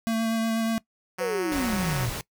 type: tone with vibrato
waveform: square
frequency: 225.4 Hz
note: A3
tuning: 42 cents sharp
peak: -24 dBFS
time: 0.07-0.78 s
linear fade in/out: 0 ms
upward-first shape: sine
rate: 8.2 Hz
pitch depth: 13 cents each way
type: tone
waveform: 5% pulse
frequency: 185 Hz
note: F#3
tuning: in tune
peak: -19 dBFS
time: 1.18-2.06 s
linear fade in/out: 10 ms
type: exponential sweep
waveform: sine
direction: down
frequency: 529 to 112 Hz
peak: -25 dBFS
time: 1.2-2.1 s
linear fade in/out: 10 ms
type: noise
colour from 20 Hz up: pink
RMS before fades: -33 dBFS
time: 1.52-2.21 s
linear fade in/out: 0 ms
effects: noise-tail reverb RT60 0.1 s tail -21 dB re dry